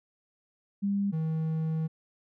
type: tone pair in turn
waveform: sine / triangle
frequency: 200 / 159.37 Hz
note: G3 / D#3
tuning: +35 / +42 cents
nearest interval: major third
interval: 393 cents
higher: first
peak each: -25 dBFS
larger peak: neither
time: 0.82-1.12 / 1.12-1.88 s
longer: second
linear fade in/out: 20 ms
effects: none